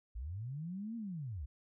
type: linear two-way sweep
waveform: sine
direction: up then down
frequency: 49.41 to 236 to 59.3 Hz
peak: -39 dBFS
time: 0.15-1.46 s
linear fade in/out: 10 ms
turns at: 0.96 s
effects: none